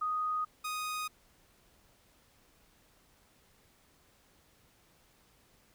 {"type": "tone pair in turn", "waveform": ["sine", "sawtooth"], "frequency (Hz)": [1244.5, 1244.5], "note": ["D#6", "D#6"], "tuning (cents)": [0, 0], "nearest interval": "unison", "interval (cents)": 0, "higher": "neither", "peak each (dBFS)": [-30, -31], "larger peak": "first", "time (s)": [[0.01, 0.45], [0.64, 1.08]], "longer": "neither", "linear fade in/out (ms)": 10, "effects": ["pink hiss -66 dBFS RMS until 5.74 s"]}